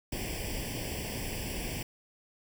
pink noise with comb filter, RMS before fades -36 dBFS, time 0.12-1.83 s, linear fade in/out 5 ms, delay 0.38 ms, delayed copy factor +1, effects none

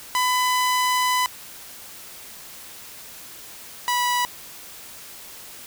sawtooth tone pair in turn, 1002 / 979.7 Hz, B5 / B5, +25 / -14 cents, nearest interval unison, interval 39 cents, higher first, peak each -15 / -16 dBFS, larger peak first, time 0.15-1.26 / 3.88-4.25 s, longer first, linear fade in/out 0 ms, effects white hiss -41 dBFS RMS until 5.66 s

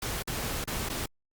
pink noise with dropouts, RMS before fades -33 dBFS, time 0.02-1.06 s, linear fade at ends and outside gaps 5 ms, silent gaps 0.226-0.274 / 0.642-0.675 / 0.889-0.898 s, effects Opus 48 kbps

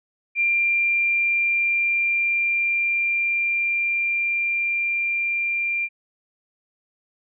sine tone with level ramp, 2381 Hz, D7, 23 cents sharp, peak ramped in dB -17 to -21 dBFS, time 0.35-5.89 s, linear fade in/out 50 ms, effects none

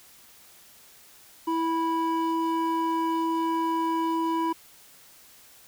triangle tone pair together, 328.2 / 983.5 Hz, E4 / B5, -8 / -7 cents, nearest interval octave + perfect fifth, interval 1901 cents, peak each -23 dBFS, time 1.47-4.53 s, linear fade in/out 10 ms, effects tanh soft clip ceiling -19 dBFS + white hiss -53 dBFS RMS until 5.67 s

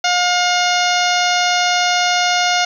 harmonic tone with a mistuned harmonic, 714 Hz, F5, 38 cents sharp, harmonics 1 / 2 / 3 / 4 / 5 / 6 / 7 / 8 / 9, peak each -17 / -20 / -22 / -23 / -24 / -25 / -25 / -26 / -27 dBFS, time 0.04-2.65 s, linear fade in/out 5 ms, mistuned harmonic 7, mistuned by +25 cents, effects 8-bit

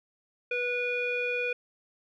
square tone with low-pass filter, 489.2 Hz, B4, 16 cents flat, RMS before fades -30 dBFS, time 0.51-1.53 s, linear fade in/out 5 ms, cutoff 2400 Hz, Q 6.4, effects none

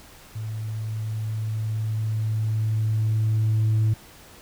sine tone with level ramp, 109.3 Hz, A2, 11 cents flat, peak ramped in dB -28 to -15 dBFS, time 0.35-3.94 s, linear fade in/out 10 ms, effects tanh soft clip ceiling -16 dBFS + pink hiss -48 dBFS RMS until 4.41 s

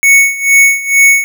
square tone with tremolo, 2217 Hz, C#7, in tune, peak -3 dBFS, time 0.03-1.24 s, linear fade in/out 0 ms, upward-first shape sine, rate 2.2 Hz, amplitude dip 85%, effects none

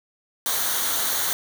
white noise with comb filter, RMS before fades -24 dBFS, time 0.46-1.33 s, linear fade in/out 0 ms, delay 0.39 ms, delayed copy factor -0.6, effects none

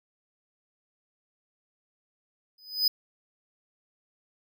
square tone with exponential growth, 5000 Hz, D#8, 8 cents sharp, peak -18 dBFS, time 2.58-2.88 s, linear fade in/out 5 ms, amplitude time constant 64 ms, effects none

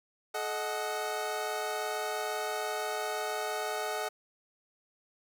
25% pulse chord, D# diminished, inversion second, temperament equal with one note detuned, 430.2 / 622.3 / 740 Hz, A4 / D#5 / F#5, -39 / 0 / 0 cents, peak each -33 dBFS, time 0.34-4.09 s, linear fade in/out 10 ms, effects none

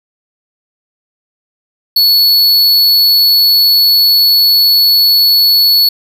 square tone, 4409 Hz, C#8, 10 cents flat, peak -6 dBFS, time 1.96-5.89 s, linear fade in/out 5 ms, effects 8-bit

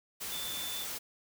sine tone in noise, 3520 Hz, A7, in tune, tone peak -39 dBFS, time 0.31-0.85 s, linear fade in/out 20 ms, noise white, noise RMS -39 dBFS, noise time 0.2-0.99 s, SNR -3 dB, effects none

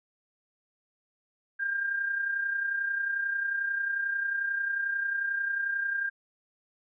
sine tone with amplitude modulation, 1600 Hz, G6, 35 cents sharp, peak -25 dBFS, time 1.59-6.1 s, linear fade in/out 20 ms, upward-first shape sine, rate 31.2 Hz, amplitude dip 50%, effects none

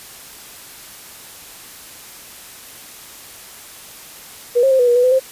sine tone with pitch steps, 483.4 / 536 / 526 / 490.7 / 480.8 / 492.6 / 507 / 525 Hz, B4 / C5 / C5 / B4 / B4 / B4 / B4 / C5, -37 / +42 / +9 / -11 / -46 / -5 / +45 / +6 cents, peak -10 dBFS, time 4.55-5.198 s, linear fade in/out 20 ms, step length 81 ms, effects white hiss -38 dBFS RMS until 5.31 s + resampled to 32000 Hz

